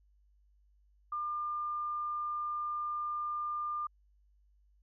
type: tone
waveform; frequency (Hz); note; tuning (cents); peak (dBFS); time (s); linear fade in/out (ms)
sine; 1200; D6; +37; -33; 1.12-3.87; 5
effects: added 50 Hz sine -64 dBFS peak until 4.82 s